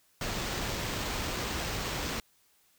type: noise with sample-and-hold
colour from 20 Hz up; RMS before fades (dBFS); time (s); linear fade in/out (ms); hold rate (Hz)
pink; -34; 0.21-2.2; 2; 11025
effects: white hiss -67 dBFS RMS until 2.78 s